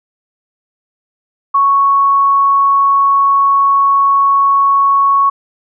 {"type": "tone", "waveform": "sine", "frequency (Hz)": 1108.7, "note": "C#6", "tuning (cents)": 0, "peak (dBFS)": -7, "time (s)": [1.54, 5.3], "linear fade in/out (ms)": 10, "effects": []}